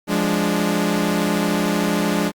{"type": "chord", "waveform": "sawtooth", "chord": "D diminished", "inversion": "first", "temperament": "equal", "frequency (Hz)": [174.61, 207.7, 293.7], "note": ["F3", "Ab3", "D4"], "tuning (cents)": [0, 0, 0], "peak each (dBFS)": [-19, -17, -19], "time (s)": [0.07, 2.32], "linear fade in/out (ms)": 50, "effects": ["Opus 48 kbps"]}